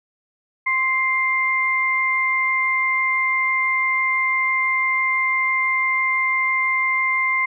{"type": "tone pair together", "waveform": "sine", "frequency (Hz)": [1049, 2098], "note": ["C6", "C7"], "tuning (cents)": [4, 4], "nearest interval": "octave", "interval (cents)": 1200, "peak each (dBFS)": [-23, -18], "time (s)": [0.66, 7.46], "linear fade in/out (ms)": 10, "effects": []}